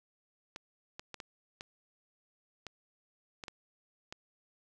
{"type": "clicks", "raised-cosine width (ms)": 0.2, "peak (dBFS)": -25, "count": 9, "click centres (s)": [0.561, 0.995, 1.143, 1.202, 1.609, 2.667, 3.438, 3.482, 4.125], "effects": []}